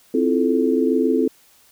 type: chord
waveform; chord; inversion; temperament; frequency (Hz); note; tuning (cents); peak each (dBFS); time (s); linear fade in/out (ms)
sine; F major seventh; second; just; 261.9 / 327.4 / 349.2 / 436.5; C4 / E4 / F4 / A4; +2 / -12 / 0 / -14; -19 / -22 / -24 / -20; 0.14-1.28; 5
effects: white hiss -54 dBFS RMS until 1.71 s